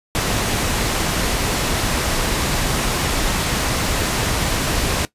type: low-pass noise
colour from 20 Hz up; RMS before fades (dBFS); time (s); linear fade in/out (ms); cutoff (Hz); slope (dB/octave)
pink; -20; 0.15-5.05; 0; 11000; 12
effects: noise-tail reverb RT60 0.1 s tail -18 dB re dry + resampled to 32000 Hz